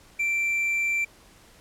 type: tone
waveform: triangle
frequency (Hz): 2348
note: D7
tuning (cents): -1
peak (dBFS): -21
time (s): 0.19-1.05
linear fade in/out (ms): 10
effects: pink hiss -54 dBFS RMS until 1.6 s + low-pass 12000 Hz 12 dB/octave